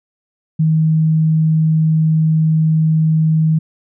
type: tone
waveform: sine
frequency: 158.3 Hz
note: D#3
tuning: 30 cents sharp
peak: -10 dBFS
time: 0.59-3.59 s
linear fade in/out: 10 ms
effects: none